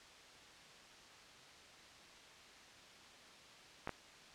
clicks, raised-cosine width 0.5 ms, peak -25 dBFS, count 2, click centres 3.874 / 3.893 s, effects white hiss -58 dBFS RMS until 4.34 s + low-pass 5000 Hz 12 dB/octave

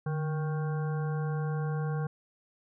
harmonic tone with a mistuned harmonic, 156.8 Hz, D#3, 14 cents sharp, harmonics 1 / 3 / 5 / 7 / 9 / 10, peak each -29 / -39 / -43 / -46 / -48 / -49 dBFS, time 0.06-2.07 s, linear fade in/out 5 ms, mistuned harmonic 1, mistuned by -83 cents, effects none

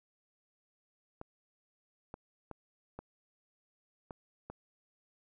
clicks, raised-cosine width 1 ms, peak -29 dBFS, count 6, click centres 1.214 / 2.141 / 2.513 / 2.99 / 4.108 / 4.5 s, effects none

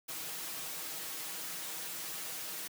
white noise with comb filter, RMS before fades -41 dBFS, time 0.08-2.68 s, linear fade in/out 10 ms, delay 6.3 ms, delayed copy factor +0.75, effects high-pass 150 Hz 12 dB/octave

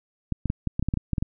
clicks, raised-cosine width 5 ms, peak -12 dBFS, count 12, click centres 0.323 / 0.457 / 0.501 / 0.673 / 0.795 / 0.826 / 0.886 / 0.939 / 0.973 / 1.133 / 1.182 / 1.225 s, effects none

